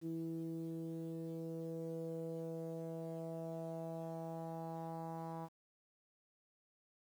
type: tone with low-pass filter sweep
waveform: sawtooth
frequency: 163.8 Hz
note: E3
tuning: 11 cents flat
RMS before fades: -44 dBFS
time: 0.01-5.49 s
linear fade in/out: 50 ms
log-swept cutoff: 340 to 920 Hz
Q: 4.4
effects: 11-bit